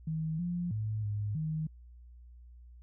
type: tone with pitch steps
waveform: sine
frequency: 159 / 175.1 / 108 / 103.9 / 156.8 Hz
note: D#3 / F3 / A2 / G#2 / D#3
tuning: +38 / +5 / -32 / +1 / +14 cents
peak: -31 dBFS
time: 0.07-1.67 s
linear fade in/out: 5 ms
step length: 320 ms
effects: added 60 Hz sine -50 dBFS peak until 2.82 s